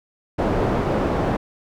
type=low-pass noise; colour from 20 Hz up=white; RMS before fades=-21 dBFS; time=0.38-1.37 s; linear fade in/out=10 ms; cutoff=580 Hz; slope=12 dB/octave; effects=none